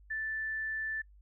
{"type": "tone", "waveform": "sine", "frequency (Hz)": 1760, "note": "A6", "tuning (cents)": 0, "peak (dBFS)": -33, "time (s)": [0.1, 1.02], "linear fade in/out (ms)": 10, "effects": ["noise-tail reverb RT60 0.1 s tail -24 dB re dry", "added 50 Hz sine -55 dBFS peak until 1.21 s"]}